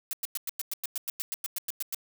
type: noise bursts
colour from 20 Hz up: blue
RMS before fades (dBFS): -32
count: 16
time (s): 0.11-1.946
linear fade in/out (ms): 0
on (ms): 21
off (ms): 100
effects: none